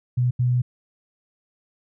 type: tone bursts at uneven times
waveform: sine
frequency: 123.9 Hz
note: B2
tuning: 6 cents sharp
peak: -17 dBFS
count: 2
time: 0.17-0.31 / 0.39-0.62 s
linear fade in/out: 10 ms
effects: none